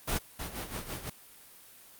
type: noise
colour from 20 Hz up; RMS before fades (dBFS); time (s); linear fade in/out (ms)
pink; -30; 0.07-0.19; 20
type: noise with tremolo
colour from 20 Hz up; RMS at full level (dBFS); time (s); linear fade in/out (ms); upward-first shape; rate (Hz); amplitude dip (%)
pink; -36; 0.39-1.1; 5; sine; 6; 70
effects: white hiss -54 dBFS RMS until 1.99 s + Opus 32 kbps